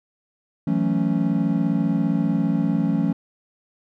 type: chord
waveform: triangle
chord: F# minor seventh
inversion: third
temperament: equal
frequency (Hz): 164.81 / 185 / 220 / 277.2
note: E3 / F#3 / A3 / C#4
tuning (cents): 0 / 0 / 0 / 0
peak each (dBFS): -22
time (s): 0.67-3.13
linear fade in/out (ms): 5
effects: none